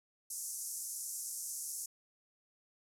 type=band-pass noise; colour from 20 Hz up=white; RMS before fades=-42 dBFS; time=0.3-1.86 s; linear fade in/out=5 ms; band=5700 to 12000 Hz; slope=48 dB/octave; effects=none